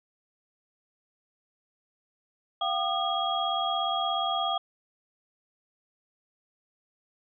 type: tone cluster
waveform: sine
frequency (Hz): 693 / 770 / 1216 / 3292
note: F5 / G5 / D#6 / G#7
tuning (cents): -14 / -31 / -40 / -16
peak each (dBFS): -31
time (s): 2.61-4.58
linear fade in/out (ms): 5
effects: none